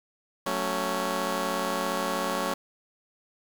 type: chord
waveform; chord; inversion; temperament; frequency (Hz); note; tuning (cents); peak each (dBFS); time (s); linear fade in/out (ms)
10% pulse; F# minor; none; just; 185 / 222 / 277.5; F#3 / A3 / C#4; 0 / +16 / +2; -24; 0.46-2.54; 5
effects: 8-bit